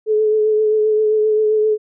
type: tone with vibrato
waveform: sine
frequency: 430 Hz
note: A4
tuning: 40 cents flat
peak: -12 dBFS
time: 0.06-1.78 s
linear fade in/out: 50 ms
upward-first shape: triangle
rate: 7.6 Hz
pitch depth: 26 cents each way
effects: none